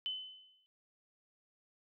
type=tone with exponential decay; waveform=sine; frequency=3032 Hz; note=F#7; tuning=42 cents sharp; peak=-33 dBFS; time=0.06-0.66 s; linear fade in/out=0 ms; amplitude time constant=130 ms; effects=none